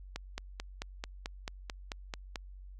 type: click train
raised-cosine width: 0.2 ms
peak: -20 dBFS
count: 11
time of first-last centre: 0.16-2.358 s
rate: 4.55 Hz
effects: added 47 Hz sine -46 dBFS peak until 2.79 s